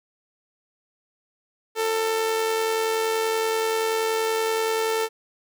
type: tone with amplitude modulation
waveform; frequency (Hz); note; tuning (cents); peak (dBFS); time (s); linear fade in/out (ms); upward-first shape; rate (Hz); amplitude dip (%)
sawtooth; 445.4; A4; +21; -16; 1.75-5.09; 50; sine; 90.5; 40
effects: none